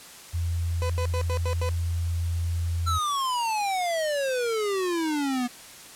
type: tone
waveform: sine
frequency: 84.8 Hz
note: E2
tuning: 50 cents sharp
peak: -24 dBFS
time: 0.33-2.99 s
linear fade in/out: 20 ms
type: tone bursts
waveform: 30% pulse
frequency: 502 Hz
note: B4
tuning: 28 cents sharp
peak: -26 dBFS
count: 6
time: 0.82-1.691 s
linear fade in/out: 0 ms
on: 76 ms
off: 83 ms
type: exponential sweep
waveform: square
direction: down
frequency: 1359 to 239.9 Hz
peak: -25 dBFS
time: 2.86-5.48 s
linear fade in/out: 20 ms
effects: white hiss -45 dBFS RMS until 5.95 s + low-pass 11000 Hz 12 dB/octave